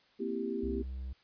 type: chord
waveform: sine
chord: C dominant seventh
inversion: third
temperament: equal with one note detuned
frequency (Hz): 233.1 / 260.4 / 329.6 / 392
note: Bb3 / C4 / E4 / G4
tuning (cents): 0 / -8 / 0 / 0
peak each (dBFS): -38 / -39 / -40 / -36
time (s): 0.19-0.83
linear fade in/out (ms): 20
type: tone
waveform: triangle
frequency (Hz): 64.8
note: C2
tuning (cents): -16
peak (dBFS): -35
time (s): 0.63-1.13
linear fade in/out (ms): 5
effects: white hiss -66 dBFS RMS until 1.23 s + resampled to 11025 Hz